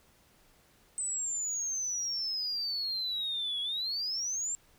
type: exponential two-way sweep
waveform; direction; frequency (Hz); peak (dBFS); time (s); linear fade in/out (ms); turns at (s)
sine; down then up; 8150 to 3327 to 7510; -30; 0.98-4.55; 0; 3.61
effects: tanh soft clip ceiling -27 dBFS + pink hiss -64 dBFS RMS until 4.78 s